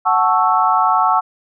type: chord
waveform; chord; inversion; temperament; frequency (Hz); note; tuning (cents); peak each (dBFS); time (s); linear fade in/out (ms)
sine; F# minor seventh; none; equal; 740 / 880 / 1108.7 / 1318.5; F#5 / A5 / C#6 / E6; 0 / 0 / 0 / 0; -17; 0.05-1.21; 20
effects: none